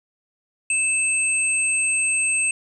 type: tone pair together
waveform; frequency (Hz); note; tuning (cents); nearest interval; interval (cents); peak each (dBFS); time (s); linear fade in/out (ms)
sine; 2627 / 8340; E7 / C9; -7 / -7; octave + minor sixth; 2000; -21; 0.7-2.51; 2
effects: none